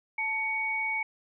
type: tone pair together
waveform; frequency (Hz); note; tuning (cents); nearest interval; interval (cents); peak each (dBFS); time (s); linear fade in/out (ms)
sine; 878 / 2236; A5 / C#7; -4 / +14; octave + major third; 1618; -35 / -28; 0.18-1.03; 5
effects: none